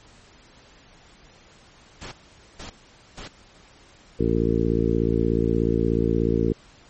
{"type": "noise bursts", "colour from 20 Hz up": "pink", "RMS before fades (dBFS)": -37, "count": 3, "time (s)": [2.01, 3.28], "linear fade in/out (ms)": 10, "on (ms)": 110, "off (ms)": 470}
{"type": "harmonic tone", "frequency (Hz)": 56.7, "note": "A#1", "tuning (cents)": -47, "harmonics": [1, 2, 3, 4, 5, 6, 7, 8], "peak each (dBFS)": [-27, -27, -27, -27, -27, -27, -27, -27], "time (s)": [4.19, 6.53], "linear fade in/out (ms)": 10}
{"effects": ["pink hiss -52 dBFS RMS until 6.89 s", "MP3 32 kbps"]}